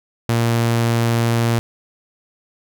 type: tone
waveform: sawtooth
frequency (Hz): 116.54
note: A#2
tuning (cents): 0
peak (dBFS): -11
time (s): 0.29-1.59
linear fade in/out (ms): 0
effects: none